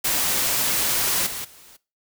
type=noise with level steps; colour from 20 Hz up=white; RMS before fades=-22 / -31 / -48 dBFS; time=0.04-1.77 s; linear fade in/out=10 ms; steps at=1.26 / 1.44 s; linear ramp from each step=10 ms; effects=noise-tail reverb RT60 0.3 s tail -20 dB re dry